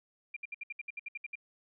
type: tone bursts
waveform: sine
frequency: 2391 Hz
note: D7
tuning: 30 cents sharp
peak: -37 dBFS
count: 12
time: 0.34-1.355 s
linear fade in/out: 5 ms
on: 25 ms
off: 65 ms
effects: none